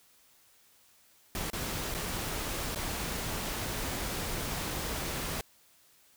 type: noise with dropouts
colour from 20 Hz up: pink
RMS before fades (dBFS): -35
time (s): 1.35-5.41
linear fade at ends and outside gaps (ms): 1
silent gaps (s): 1.502-1.532 / 1.942-1.947 / 2.748-2.758
effects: white hiss -63 dBFS RMS until 6.16 s